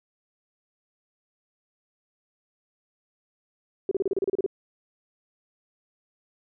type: tone bursts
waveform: sine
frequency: 387.3 Hz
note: G4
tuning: 21 cents flat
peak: -21 dBFS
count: 11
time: 3.89-4.463 s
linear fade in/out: 2 ms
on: 23 ms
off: 32 ms
effects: none